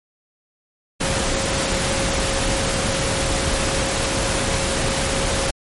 sine tone in noise, 542 Hz, C#5, 39 cents flat, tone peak -27 dBFS, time 1-5.51 s, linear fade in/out 10 ms, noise pink, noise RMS -21 dBFS, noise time 1-5.51 s, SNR -9 dB, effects MP3 48 kbps

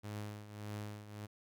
sawtooth tone with tremolo, 104.7 Hz, G#2, 15 cents sharp, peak -36 dBFS, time 0.03-1.27 s, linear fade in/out 20 ms, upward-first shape triangle, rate 1.7 Hz, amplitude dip 75%, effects none

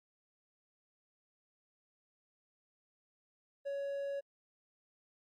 triangle tone, 559 Hz, C#5, 14 cents sharp, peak -34 dBFS, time 3.65-4.21 s, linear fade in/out 20 ms, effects AAC 64 kbps

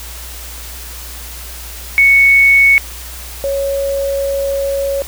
sine tone pair in turn, 2217 / 553.1 Hz, C#7 / C#5, 0 / -4 cents, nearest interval 2 octaves, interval 2404 cents, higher first, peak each -5 / -14 dBFS, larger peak first, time 1.98-2.78 / 3.44-5.02 s, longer second, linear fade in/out 0 ms, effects added 60 Hz sine -30 dBFS peak until 5.07 s + white hiss -31 dBFS RMS until 5.07 s

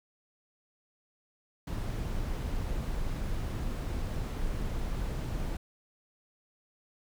brown noise, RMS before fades -33 dBFS, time 1.67-5.57 s, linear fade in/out 5 ms, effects none

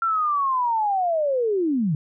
sine linear sweep, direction down, 1368 to 140.3 Hz, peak -19 dBFS, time 0.02-1.95 s, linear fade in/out 2 ms, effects none

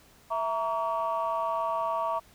sine chord, A# diminished, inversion second, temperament equal with one note detuned, 659.3 / 932.3 / 1135.3 Hz, E5 / A#5 / C#6, 0 / 0 / +41 cents, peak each -30 dBFS, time 0.3-2.2 s, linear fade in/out 20 ms, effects tanh soft clip ceiling -20 dBFS + pink hiss -58 dBFS RMS until 2.34 s

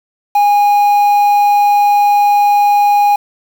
triangle tone with quantisation, 820 Hz, G#5, 22 cents flat, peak -5 dBFS, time 0.35-3.16 s, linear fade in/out 5 ms, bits 5, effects none

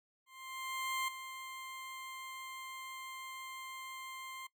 20% pulse tone with ADSR envelope, 1051 Hz, C6, 7 cents sharp, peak -29 dBFS, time 0.26-4.47 s, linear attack 820 ms, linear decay 5 ms, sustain -11 dB, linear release 6 ms, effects noise-tail reverb RT60 0.1 s tail -18 dB re dry

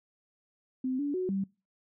sine tone with pitch steps, 258.2 / 287.2 / 368.9 / 194.7 Hz, C4 / D4 / F#4 / G3, -23 / -39 / -5 / -12 cents, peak -28 dBFS, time 0.84-1.44 s, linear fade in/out 5 ms, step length 150 ms, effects noise-tail reverb RT60 0.3 s tail -24 dB re dry

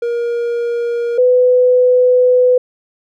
triangle / sine tone pair in turn, 472.9 / 500.2 Hz, A#4 / B4, +25 / +22 cents, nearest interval minor second, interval 97 cents, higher second, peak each -13 / -7 dBFS, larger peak second, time 0.02-1.18 / 1.18-2.58 s, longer second, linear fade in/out 5 ms, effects none

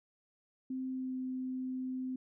sine tone with pitch glide, 260 to 257.5 Hz, C4 to C4, -11 to -28 cents, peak -35 dBFS, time 0.7-2.16 s, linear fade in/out 5 ms, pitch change -17 cents, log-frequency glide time 0.89-1.17 s, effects none

